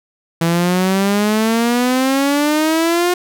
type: exponential sweep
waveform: sawtooth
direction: up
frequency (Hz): 164.81 to 360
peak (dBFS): -9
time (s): 0.41-3.14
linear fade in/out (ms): 5
effects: none